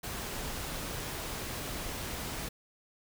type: noise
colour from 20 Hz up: pink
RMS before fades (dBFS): -38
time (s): 0.03-2.49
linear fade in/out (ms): 10
effects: none

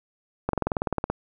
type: slowing click train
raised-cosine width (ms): 1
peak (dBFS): -10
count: 13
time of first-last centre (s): 0.49-1.1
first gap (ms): 43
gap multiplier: 1.03
effects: none

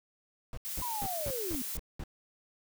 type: noise bursts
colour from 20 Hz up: brown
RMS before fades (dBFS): -38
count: 7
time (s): 0.53-2.038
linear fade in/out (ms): 0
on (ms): 44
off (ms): 200
type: noise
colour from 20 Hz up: blue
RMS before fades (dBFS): -38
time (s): 0.65-1.77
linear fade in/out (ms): 0
type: linear sweep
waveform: sine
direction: down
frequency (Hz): 1004 to 233.1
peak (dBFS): -35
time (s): 0.82-1.62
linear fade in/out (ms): 2
effects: none

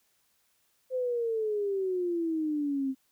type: exponential sweep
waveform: sine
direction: down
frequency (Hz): 520 to 261.6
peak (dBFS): -27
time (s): 0.9-2.95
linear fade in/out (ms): 50
effects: white hiss -71 dBFS RMS until 3.11 s

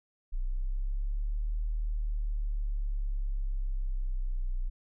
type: linear two-way sweep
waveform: sine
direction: up then down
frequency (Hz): 30.28 to 38.89 to 30.28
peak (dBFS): -28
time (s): 0.32-4.7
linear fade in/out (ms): 20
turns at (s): 1.62
effects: none

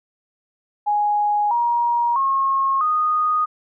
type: tone with pitch steps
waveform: sine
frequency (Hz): 830.6 / 948.6 / 1083.4 / 1237.3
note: G#5 / A#5 / C#6 / D#6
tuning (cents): 0 / +30 / -40 / -10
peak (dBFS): -16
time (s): 0.86-3.46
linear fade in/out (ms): 20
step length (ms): 650
effects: none

